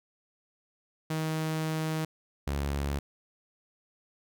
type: tone pair in turn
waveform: sawtooth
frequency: 158 / 70.65 Hz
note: D#3 / C#2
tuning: +27 / +34 cents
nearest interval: octave + major second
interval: 1393 cents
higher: first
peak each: -25 dBFS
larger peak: neither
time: 1.1-2.05 / 2.47-2.99 s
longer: first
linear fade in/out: 5 ms
effects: none